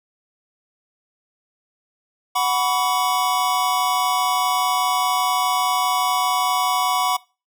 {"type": "chord", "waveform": "square", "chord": "F# suspended fourth", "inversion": "none", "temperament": "equal with one note detuned", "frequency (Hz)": [740, 987.8, 1132.7], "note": ["F#5", "B5", "C#6"], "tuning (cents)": [0, 0, 37], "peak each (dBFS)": -23, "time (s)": [2.35, 7.17], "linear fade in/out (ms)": 10, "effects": ["noise-tail reverb RT60 0.3 s tail -21 dB re dry"]}